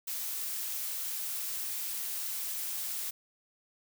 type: noise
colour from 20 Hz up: blue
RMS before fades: -36 dBFS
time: 0.07-3.11 s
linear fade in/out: 10 ms
effects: none